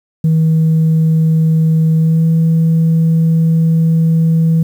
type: tone with pitch glide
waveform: sine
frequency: 160 to 162.89 Hz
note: D#3 to E3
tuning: +49 to -20 cents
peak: -6 dBFS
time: 0.24-4.63 s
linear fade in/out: 5 ms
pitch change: +31 cents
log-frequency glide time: 1.97-2.25 s
effects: tanh soft clip ceiling -6 dBFS + 7-bit